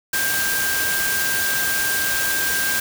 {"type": "tone in noise", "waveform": "sine", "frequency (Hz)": 1589, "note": "G6", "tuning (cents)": 23, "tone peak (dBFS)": -22, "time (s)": [0.13, 2.8], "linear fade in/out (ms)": 5, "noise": "white", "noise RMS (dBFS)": -23, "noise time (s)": [0.13, 2.8], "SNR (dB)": -2, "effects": []}